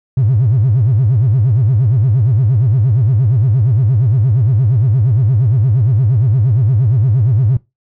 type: tone with vibrato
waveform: triangle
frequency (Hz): 117.3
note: A#2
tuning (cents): +11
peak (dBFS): -5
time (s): 0.17-7.57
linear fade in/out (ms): 5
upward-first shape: sine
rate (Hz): 8.6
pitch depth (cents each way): 280
effects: noise-tail reverb RT60 0.2 s tail -24 dB re dry + tanh soft clip ceiling -5 dBFS